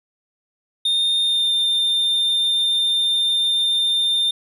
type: tone with pitch glide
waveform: triangle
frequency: 3647 to 3607 Hz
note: A#7 to A7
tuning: -39 to +42 cents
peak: -15 dBFS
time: 0.85-4.31 s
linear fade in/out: 5 ms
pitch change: -19 cents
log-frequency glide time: 1.23-1.49 s
effects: none